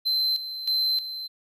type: tone with tremolo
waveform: triangle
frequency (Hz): 4087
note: C8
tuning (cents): -41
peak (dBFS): -20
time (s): 0.05-1.28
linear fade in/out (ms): 20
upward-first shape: square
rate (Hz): 1.6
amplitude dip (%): 70
effects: none